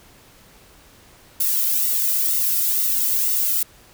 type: noise with flanger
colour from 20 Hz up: violet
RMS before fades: -20 dBFS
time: 1.4-3.63 s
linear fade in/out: 5 ms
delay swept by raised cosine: 1.2 to 1.81 ms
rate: 2.1 Hz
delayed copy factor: -0.8
effects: pink hiss -50 dBFS RMS until 3.93 s